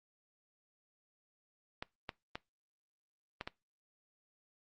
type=clicks; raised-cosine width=0.3 ms; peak=-23 dBFS; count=5; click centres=1.825 / 2.092 / 2.355 / 3.411 / 3.475 s; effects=noise-tail reverb RT60 0.2 s tail -21 dB re dry + Opus 48 kbps